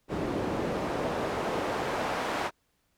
pink noise with band-pass filter sweep, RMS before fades -31 dBFS, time 0.08-2.51 s, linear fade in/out 50 ms, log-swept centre 320 to 950 Hz, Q 0.85, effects pink hiss -73 dBFS RMS until 2.97 s

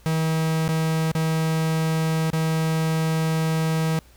45% pulse tone with dropouts, 160 Hz, D#3, 49 cents sharp, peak -20 dBFS, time 0.06-3.99 s, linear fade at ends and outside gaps 0 ms, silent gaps 0.679-0.689 / 1.116-1.151 / 2.302-2.332 s, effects added 60 Hz sine -50 dBFS peak until 4.16 s + pink hiss -55 dBFS RMS until 4.16 s

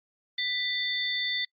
sine tone cluster, 1985 / 3561 / 4452 Hz, B6 / A7 / C#8, +8 / +20 / +7 cents, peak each -31 / -30 / -35 dBFS, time 0.38-1.45 s, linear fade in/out 5 ms, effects noise-tail reverb RT60 0.1 s tail -26 dB re dry + Opus 24 kbps

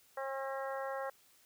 harmonic tone, 269.7 Hz, C#4, 47 cents flat, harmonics 2 / 3 / 4 / 5 / 6 / 7, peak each -39 / -43 / -45 / -47 / -49 / -50 dBFS, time 0.17-1.1 s, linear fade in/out 5 ms, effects white hiss -66 dBFS RMS until 1.45 s

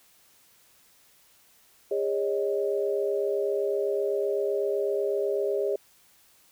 sine chord, Ab suspended fourth, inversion none, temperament equal with one note detuned, 406.1 / 554.4 / 622.3 Hz, Ab4 / Db5 / Eb5, -39 / 0 / 0 cents, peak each -26 / -30 / -32 dBFS, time 1.91-5.76 s, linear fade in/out 5 ms, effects white hiss -60 dBFS RMS until 6.51 s

